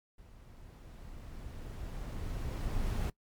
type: noise with level ramp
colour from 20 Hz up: brown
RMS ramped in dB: -54 to -32 dBFS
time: 0.18-3.1 s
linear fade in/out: 5 ms
effects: noise-tail reverb RT60 0.1 s tail -21 dB re dry + MP3 96 kbps